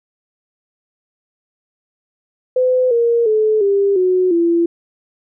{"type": "tone with pitch steps", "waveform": "sine", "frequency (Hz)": [508, 468.5, 432.1, 398.6, 367.6, 339], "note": ["B4", "A#4", "A4", "G4", "F#4", "E4"], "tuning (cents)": [49, 9, -31, 29, -11, 49], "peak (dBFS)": -11, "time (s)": [2.56, 4.66], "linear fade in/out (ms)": 5, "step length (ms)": 350, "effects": []}